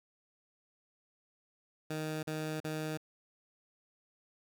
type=tone bursts; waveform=15% pulse; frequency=155.56 Hz; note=D#3; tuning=in tune; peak=-29 dBFS; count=3; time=1.9-2.974 s; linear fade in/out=5 ms; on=330 ms; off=42 ms; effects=none